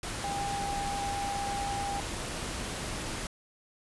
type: tone in noise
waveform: sine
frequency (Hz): 802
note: G5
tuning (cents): +39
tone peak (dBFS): -32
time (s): 0.24-2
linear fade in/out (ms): 2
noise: pink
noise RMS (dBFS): -36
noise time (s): 0.03-3.27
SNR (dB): +1
effects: resampled to 24000 Hz